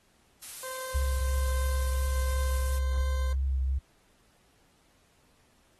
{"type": "noise", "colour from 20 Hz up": "blue", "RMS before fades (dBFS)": -40, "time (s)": [0.42, 2.79], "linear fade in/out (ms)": 10}
{"type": "tone with tremolo", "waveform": "20% pulse", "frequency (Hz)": 519, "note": "C5", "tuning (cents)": -14, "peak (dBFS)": -34, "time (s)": [0.63, 3.33], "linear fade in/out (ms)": 2, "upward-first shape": "sine", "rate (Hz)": 1.3, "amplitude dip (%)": 30}
{"type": "tone with vibrato", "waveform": "sine", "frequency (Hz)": 66.5, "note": "C2", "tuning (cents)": 29, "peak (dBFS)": -25, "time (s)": [0.94, 3.79], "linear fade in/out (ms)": 10, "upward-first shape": "triangle", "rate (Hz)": 2.9, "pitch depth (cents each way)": 31}
{"effects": ["pink hiss -66 dBFS RMS until 5.79 s", "AAC 32 kbps"]}